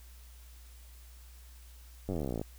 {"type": "slowing click train", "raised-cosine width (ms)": 2, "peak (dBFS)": -22, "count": 24, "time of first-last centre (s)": [2.09, 2.415], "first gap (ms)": 10, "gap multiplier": 1.03, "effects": ["added 60 Hz sine -50 dBFS peak until 2.58 s", "white hiss -60 dBFS RMS until 2.58 s"]}